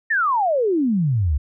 sine exponential sweep, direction down, 1864.7 to 65.41 Hz, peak -16 dBFS, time 0.1-1.38 s, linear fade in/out 10 ms, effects none

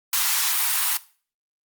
white high-pass noise, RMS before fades -22 dBFS, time 0.13-0.97 s, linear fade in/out 2 ms, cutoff 820 Hz, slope 48 dB/octave, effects noise-tail reverb RT60 0.4 s tail -18 dB re dry + Opus 32 kbps

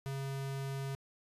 square tone, 136.5 Hz, C#3, 26 cents flat, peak -37 dBFS, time 0.06-0.95 s, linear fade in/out 0 ms, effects resampled to 32000 Hz

